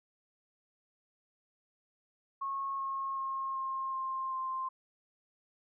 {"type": "tone with pitch steps", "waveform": "sine", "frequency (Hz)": [1092, 1083.2, 1074.5, 1065.8, 1057.2, 1048.7], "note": ["C#6", "C#6", "C6", "C6", "C6", "C6"], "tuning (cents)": [-26, -40, 46, 32, 18, 4], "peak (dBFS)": -33, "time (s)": [2.41, 4.69], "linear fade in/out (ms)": 10, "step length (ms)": 380, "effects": []}